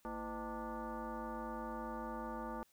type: tone with frequency modulation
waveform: sine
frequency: 333.5 Hz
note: E4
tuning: 20 cents sharp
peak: -40 dBFS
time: 0.05-2.63 s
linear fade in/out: 0 ms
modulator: 281 Hz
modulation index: 3.2
effects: white hiss -72 dBFS RMS until 2.72 s